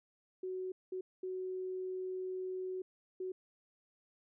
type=tone bursts at uneven times; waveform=sine; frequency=371.8 Hz; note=F#4; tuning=8 cents sharp; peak=-37 dBFS; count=4; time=0.43-0.72 / 0.92-1.01 / 1.23-2.82 / 3.2-3.32 s; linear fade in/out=5 ms; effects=none